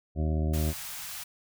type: harmonic tone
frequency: 77.78 Hz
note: D#2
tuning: in tune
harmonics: 1 / 2 / 3 / 4 / 5 / 7 / 8 / 9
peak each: -26 / -32 / -36 / -38 / -40 / -43 / -44 / -45 dBFS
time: 0.15-0.74 s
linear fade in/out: 50 ms
type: band-stop noise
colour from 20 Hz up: white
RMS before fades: -39 dBFS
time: 0.53-1.24 s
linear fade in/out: 10 ms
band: 160 to 740 Hz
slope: 24 dB/octave
effects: none